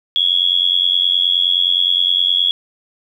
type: tone with amplitude modulation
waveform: sine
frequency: 3343 Hz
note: G#7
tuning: 11 cents sharp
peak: -8 dBFS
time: 0.16-2.51 s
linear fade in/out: 0 ms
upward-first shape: sine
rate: 89.6 Hz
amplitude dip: 95%
effects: 8-bit